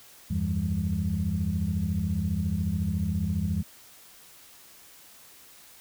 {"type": "tone cluster", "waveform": "sine", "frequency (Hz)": [81.1, 95.4, 167.7, 201], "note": ["E2", "G2", "E3", "G3"], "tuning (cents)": [-28, -47, 30, 44], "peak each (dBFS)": -30, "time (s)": [0.3, 3.63], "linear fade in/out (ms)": 10, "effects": ["tanh soft clip ceiling -16 dBFS", "white hiss -52 dBFS RMS until 5.8 s"]}